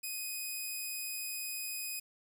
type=tone; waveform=5% pulse; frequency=2502 Hz; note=D#7; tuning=9 cents sharp; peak=-28 dBFS; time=0.03-2 s; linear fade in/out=10 ms; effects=10-bit